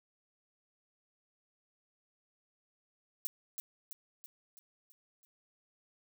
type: noise with echo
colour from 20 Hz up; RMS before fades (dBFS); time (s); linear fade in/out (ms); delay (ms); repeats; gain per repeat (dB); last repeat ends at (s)
violet; -35; 3.25-3.27; 0; 330; 6; -5; 5.25
effects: none